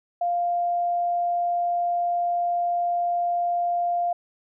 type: tone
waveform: sine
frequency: 698.5 Hz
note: F5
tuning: in tune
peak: -21 dBFS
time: 0.21-4.13 s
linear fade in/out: 5 ms
effects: none